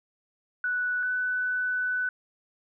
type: tone pair in turn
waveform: sine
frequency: 1480 / 1496.3 Hz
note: F#6 / F#6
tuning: 0 / +19 cents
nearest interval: unison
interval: 19 cents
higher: second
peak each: -25 dBFS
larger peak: neither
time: 0.64-1.03 / 1.03-2.09 s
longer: second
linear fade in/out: 2 ms
effects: none